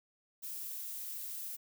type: noise with amplitude modulation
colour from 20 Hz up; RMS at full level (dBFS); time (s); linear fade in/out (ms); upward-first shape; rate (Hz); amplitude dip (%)
violet; -41; 0.42-1.57; 20; sine; 242; 25
effects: none